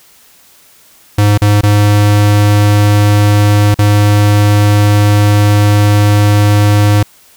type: tone with dropouts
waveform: square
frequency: 103.5 Hz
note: G#2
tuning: 5 cents flat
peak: -6 dBFS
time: 1.18-7.03 s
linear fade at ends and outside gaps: 5 ms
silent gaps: 1.377-1.417 / 1.611-1.633 / 3.744-3.788 s
effects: white hiss -44 dBFS RMS until 7.36 s